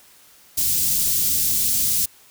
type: band-stop noise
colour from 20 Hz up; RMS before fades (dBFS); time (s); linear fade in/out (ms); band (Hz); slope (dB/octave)
white; -20; 0.57-2.06; 10; 180 to 5400; 12
effects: white hiss -51 dBFS RMS until 2.3 s